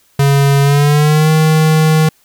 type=tone with pitch glide; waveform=square; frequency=139.8 to 156.92 Hz; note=C#3 to D#3; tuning=+15 to +15 cents; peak=-8 dBFS; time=0.19-2.09 s; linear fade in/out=5 ms; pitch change=+200 cents; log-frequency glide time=0.62-1.3 s; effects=white hiss -53 dBFS RMS until 2.24 s